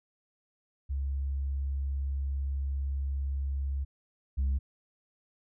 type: tone pair in turn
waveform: sine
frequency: 68.8 / 67.46 Hz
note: C#2 / C#2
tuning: -12 / -46 cents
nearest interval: unison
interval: 34 cents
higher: first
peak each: -28 / -23 dBFS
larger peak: second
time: 0.89-3.85 / 4.37-4.59 s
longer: first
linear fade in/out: 20 ms
effects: tanh soft clip ceiling -24 dBFS

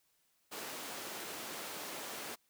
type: high-pass noise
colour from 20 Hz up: pink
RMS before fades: -44 dBFS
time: 0.51-2.36 s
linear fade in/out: 20 ms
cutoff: 320 Hz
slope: 12 dB/octave
effects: white hiss -75 dBFS RMS until 2.49 s

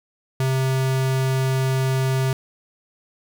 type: tone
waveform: square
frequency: 132 Hz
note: C3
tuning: 16 cents sharp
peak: -19 dBFS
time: 0.4-2.33 s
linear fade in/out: 2 ms
effects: 9-bit

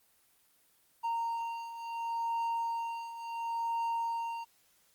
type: beating tone pair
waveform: triangle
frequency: 924 / 924.71 Hz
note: A#5 / A#5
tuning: -16 / -14 cents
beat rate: 0.71 Hz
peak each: -37 / -32 dBFS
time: 1.03-4.45 s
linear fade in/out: 20 ms
effects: white hiss -68 dBFS RMS until 4.94 s + Opus 24 kbps

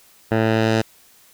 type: tone with low-pass filter sweep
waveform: 10% pulse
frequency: 111.3 Hz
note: A2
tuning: 20 cents sharp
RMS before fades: -18 dBFS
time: 0.31-0.82 s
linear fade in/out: 10 ms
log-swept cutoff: 1800 to 6300 Hz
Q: 0.83
effects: white hiss -52 dBFS RMS until 1.33 s

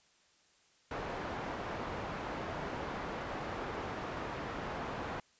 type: low-pass noise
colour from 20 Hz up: white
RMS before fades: -40 dBFS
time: 0.91-5.2 s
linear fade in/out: 2 ms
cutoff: 1100 Hz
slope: 12 dB/octave
effects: white hiss -68 dBFS RMS until 5.39 s + resampled to 16000 Hz

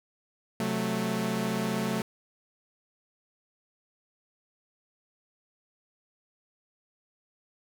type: chord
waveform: sawtooth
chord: F# diminished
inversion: second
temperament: equal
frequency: 130.81 / 185 / 220 Hz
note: C3 / F#3 / A3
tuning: 0 / 0 / 0 cents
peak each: -32 / -28 / -26 dBFS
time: 0.6-2.02 s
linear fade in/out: 2 ms
effects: none

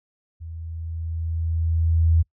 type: tone with level ramp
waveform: sine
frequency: 82 Hz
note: E2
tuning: 9 cents flat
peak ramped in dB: -33 to -13 dBFS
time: 0.4-2.23 s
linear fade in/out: 20 ms
effects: noise-tail reverb RT60 0.1 s tail -25 dB re dry

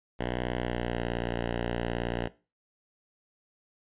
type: tone with pitch glide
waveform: 5% pulse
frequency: 61.1 to 58.88 Hz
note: B1 to A#1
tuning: -18 to +18 cents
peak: -18 dBFS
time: 0.19-2.28 s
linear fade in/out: 10 ms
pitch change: -64 cents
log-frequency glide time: 0.55-1.05 s
effects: noise-tail reverb RT60 0.3 s tail -18 dB re dry + resampled to 8000 Hz

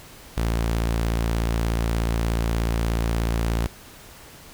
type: tone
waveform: sawtooth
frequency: 56.7 Hz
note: A#1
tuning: 47 cents flat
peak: -17 dBFS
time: 0.37-3.67 s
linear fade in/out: 5 ms
effects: pink hiss -45 dBFS RMS until 4.53 s

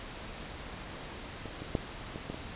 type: clicks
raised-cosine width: 2 ms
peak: -28 / -27 / -14 / -26 / -23 / -27 dBFS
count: 6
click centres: 1.457 / 1.62 / 1.752 / 2.159 / 2.3 / 2.345 s
effects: pink hiss -43 dBFS RMS until 2.55 s + resampled to 8000 Hz

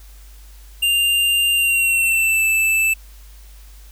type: tone with pitch glide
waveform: square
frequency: 2794 to 2639 Hz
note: F7 to E7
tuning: 0 to +1 cents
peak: -15 dBFS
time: 0.82-2.94 s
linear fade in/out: 10 ms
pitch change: -99 cents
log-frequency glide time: 1.53-2.44 s
effects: added 50 Hz sine -39 dBFS peak until 3.91 s + white hiss -50 dBFS RMS until 3.91 s

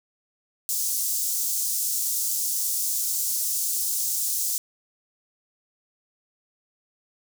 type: high-pass noise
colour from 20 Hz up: pink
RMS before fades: -26 dBFS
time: 0.69-4.58 s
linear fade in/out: 0 ms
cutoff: 6100 Hz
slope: 24 dB/octave
effects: none

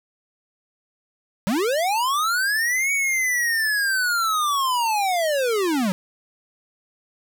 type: linear two-way sweep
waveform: square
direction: up then down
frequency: 175.7 to 2257 to 175.7 Hz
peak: -20 dBFS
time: 1.47-5.92 s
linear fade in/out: 0 ms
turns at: 2.92 s
effects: none

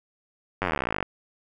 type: slowing click train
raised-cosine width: 0.5 ms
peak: -10 dBFS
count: 28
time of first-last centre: 0.62-1.027 s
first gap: 10 ms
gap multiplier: 1.03
effects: none

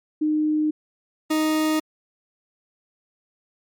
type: tone pair in turn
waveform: sine / 40% pulse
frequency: 306 / 311.3 Hz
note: D#4 / D#4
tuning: -29 / +1 cents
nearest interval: unison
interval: 30 cents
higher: second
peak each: -18 dBFS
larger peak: neither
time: 0.21-0.71 / 1.3-1.8 s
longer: neither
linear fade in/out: 10 ms
effects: MP3 96 kbps

